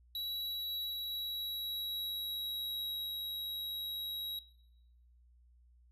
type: tone with pitch glide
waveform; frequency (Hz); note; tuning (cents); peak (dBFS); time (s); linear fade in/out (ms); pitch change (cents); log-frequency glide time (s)
square; 3908 to 3848; B7 to B7; -19 to -46; -37; 0.15-4.39; 2; -27; 0.37-3.03
effects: noise-tail reverb RT60 0.9 s tail -20 dB re dry + added 60 Hz sine -61 dBFS peak until 5.91 s